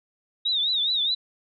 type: tone with vibrato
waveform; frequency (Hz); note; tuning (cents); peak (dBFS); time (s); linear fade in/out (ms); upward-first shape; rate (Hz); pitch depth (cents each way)
sine; 3729; A#7; 0; -21; 0.45-1.15; 10; triangle; 4.8; 140
effects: none